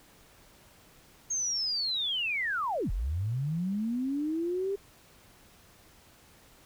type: linear two-way sweep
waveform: sine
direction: down then up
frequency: 6520 to 36.71 to 403.2 Hz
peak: -28 dBFS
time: 1.3-4.76 s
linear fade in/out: 10 ms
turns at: 2.91 s
effects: pink hiss -58 dBFS RMS until 6.65 s